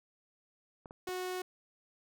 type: clicks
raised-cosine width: 1 ms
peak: -33 dBFS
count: 3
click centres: 0.858 / 0.909 / 1.088 s
type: tone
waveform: sawtooth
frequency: 366.7 Hz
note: F#4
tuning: 15 cents flat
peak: -32 dBFS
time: 1.07-1.42 s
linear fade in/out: 5 ms
effects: none